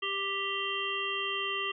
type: harmonic tone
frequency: 393.8 Hz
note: G4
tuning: 8 cents sharp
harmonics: 1 / 3 / 5 / 7 / 8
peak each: -39 / -36 / -39 / -35 / -36 dBFS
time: 0.02-1.72 s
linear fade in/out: 10 ms
effects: none